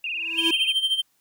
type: tone with vibrato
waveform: sine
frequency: 2637 Hz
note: E7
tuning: in tune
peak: -26 dBFS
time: 0.04-0.72 s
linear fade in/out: 2 ms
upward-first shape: sine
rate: 19 Hz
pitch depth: 120 cents each way
type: tone with exponential growth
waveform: square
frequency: 329.6 Hz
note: E4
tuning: in tune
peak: -22 dBFS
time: 0.13-0.51 s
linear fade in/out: 5 ms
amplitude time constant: 82 ms
type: tone with tremolo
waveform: triangle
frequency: 3136 Hz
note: G7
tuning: in tune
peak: -16 dBFS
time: 0.37-1.02 s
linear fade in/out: 20 ms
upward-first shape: sine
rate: 13 Hz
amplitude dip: 75%
effects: white hiss -67 dBFS RMS until 1.2 s